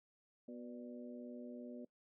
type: harmonic tone with a mistuned harmonic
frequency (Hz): 122.5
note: B2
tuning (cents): -14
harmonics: 2 / 3 / 4 / 5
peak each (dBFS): -48 / -55 / -56 / -55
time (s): 0.48-1.85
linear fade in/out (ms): 5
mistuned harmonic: 5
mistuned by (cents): -57
effects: noise-tail reverb RT60 0.1 s tail -21 dB re dry